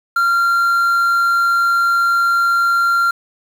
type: tone with quantisation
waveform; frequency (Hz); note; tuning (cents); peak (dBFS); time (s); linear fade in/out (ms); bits
triangle; 1382; F6; -19; -10; 0.16-3.11; 5; 6
effects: none